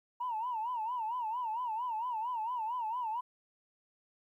sine tone with vibrato, 932.3 Hz, A#5, in tune, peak -32 dBFS, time 0.2-3.21 s, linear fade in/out 10 ms, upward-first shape sine, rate 4.4 Hz, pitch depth 140 cents each way, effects tanh soft clip ceiling -28 dBFS + 12-bit

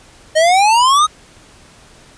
square exponential sweep, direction up, 612 to 1275 Hz, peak -9 dBFS, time 0.35-1.07 s, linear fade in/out 20 ms, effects pink hiss -44 dBFS RMS until 2.17 s + resampled to 22050 Hz

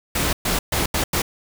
pink noise bursts at uneven times, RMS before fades -21 dBFS, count 5, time 0.15-0.33 / 0.45-0.59 / 0.72-0.86 / 0.94-1.04 / 1.13-1.22 s, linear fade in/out 5 ms, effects none

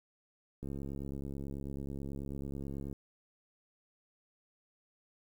click train, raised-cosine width 3 ms, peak -29 dBFS, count 160, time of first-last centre 0.63-2.928 s, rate 69.2 Hz, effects 10-bit

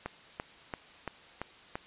click train, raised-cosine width 0.5 ms, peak -20 dBFS, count 6, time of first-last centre 0.06-1.755 s, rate 2.95 Hz, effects white hiss -54 dBFS RMS until 1.86 s + resampled to 8000 Hz

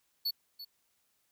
square tone with echo, 4435 Hz, C#8, in tune, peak -30 dBFS, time 0.25-0.31 s, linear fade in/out 10 ms, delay 340 ms, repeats 1, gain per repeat -13 dB, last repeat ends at 0.65 s, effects white hiss -75 dBFS RMS until 1.31 s

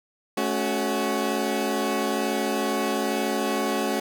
20% pulse chord, F# minor, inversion first, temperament equal with one note detuned, 216.1 / 277.2 / 370 Hz, A3 / C#4 / F#4, -31 / 0 / 0 cents, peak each -23 dBFS, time 0.37-4 s, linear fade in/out 5 ms, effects none

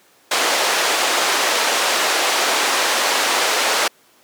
pink band-pass noise, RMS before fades -18 dBFS, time 0.31-3.88 s, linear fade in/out 5 ms, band 510 to 7600 Hz, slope 12 dB/octave, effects pink hiss -53 dBFS RMS until 4.23 s + high-pass 300 Hz 12 dB/octave

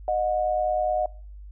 sine tone pair together, 616.2 / 726 Hz, D#5 / F#5, -17 / -33 cents, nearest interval minor third, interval 284 cents, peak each -24 dBFS, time 0.08-1.06 s, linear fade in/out 2 ms, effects noise-tail reverb RT60 0.5 s tail -24 dB re dry + added 50 Hz sine -39 dBFS peak until 1.51 s

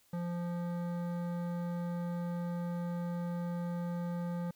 sine tone with hard clipping, 173.6 Hz, F3, 10 cents flat, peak -36 dBFS, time 0.13-4.51 s, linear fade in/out 5 ms, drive 14 dB, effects white hiss -68 dBFS RMS until 4.55 s

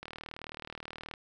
click train, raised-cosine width 0.3 ms, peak -25 dBFS, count 44, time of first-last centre 0.03-1.138 s, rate 38.8 Hz, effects none

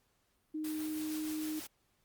sine tone, 309.7 Hz, D#4, 8 cents flat, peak -35 dBFS, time 0.54-1.6 s, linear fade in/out 10 ms
white noise with tremolo, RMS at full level -45 dBFS, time 0.64-1.67 s, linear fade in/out 5 ms, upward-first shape sine, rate 6.4 Hz, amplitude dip 30%
effects pink hiss -75 dBFS RMS until 2.04 s + Opus 48 kbps

